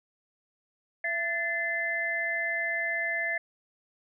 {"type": "tone cluster", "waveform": "sine", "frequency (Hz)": [671, 1751, 2058], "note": ["E5", "A6", "C7"], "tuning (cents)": [31, -9, -29], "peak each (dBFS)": [-36, -30, -31], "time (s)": [1.04, 3.38], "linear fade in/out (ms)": 5, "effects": []}